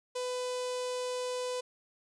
sawtooth tone with notch filter, 500 Hz, B4, 21 cents sharp, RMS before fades -35 dBFS, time 0.15-1.61 s, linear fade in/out 10 ms, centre 1700 Hz, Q 1, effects resampled to 22050 Hz

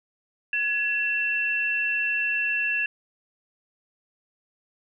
sine tone pair together, 1686.7 / 2693 Hz, G#6 / E7, +26 / +36 cents, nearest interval minor sixth, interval 810 cents, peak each -27 / -24 dBFS, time 0.53-2.86 s, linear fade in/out 2 ms, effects none

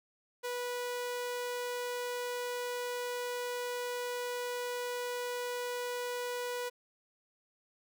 sawtooth tone, 490 Hz, B4, 14 cents flat, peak -31 dBFS, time 0.43-6.7 s, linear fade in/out 20 ms, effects none

